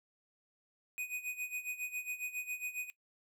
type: tone with tremolo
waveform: square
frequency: 2489 Hz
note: D#7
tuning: in tune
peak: -36 dBFS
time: 0.98-2.9 s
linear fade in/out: 0 ms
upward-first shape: sine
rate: 7.3 Hz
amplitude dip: 80%
effects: noise-tail reverb RT60 0.1 s tail -18 dB re dry